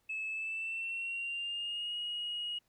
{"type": "tone with pitch glide", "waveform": "sine", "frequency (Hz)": [2603, 2888], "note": ["E7", "F#7"], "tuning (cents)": [-22, -43], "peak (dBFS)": -34, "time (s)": [0.09, 2.59], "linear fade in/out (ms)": 10, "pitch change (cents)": 179, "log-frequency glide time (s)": [0.27, 1.96], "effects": ["tanh soft clip ceiling -31 dBFS", "pink hiss -75 dBFS RMS until 2.68 s"]}